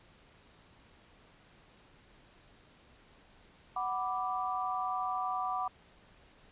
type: chord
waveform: sine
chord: B minor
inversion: second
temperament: equal with one note detuned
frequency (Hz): 744.7 / 987.8 / 1174.7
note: F#5 / B5 / D6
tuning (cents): +11 / 0 / 0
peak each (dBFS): -35 / -38 / -35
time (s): 3.76-5.68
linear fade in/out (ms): 5
effects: pink hiss -61 dBFS RMS until 6.51 s + resampled to 8000 Hz